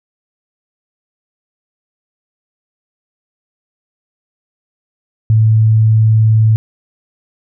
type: tone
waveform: sine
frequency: 110.1 Hz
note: A2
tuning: 2 cents sharp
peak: -6 dBFS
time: 5.3-6.56 s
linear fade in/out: 0 ms
effects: none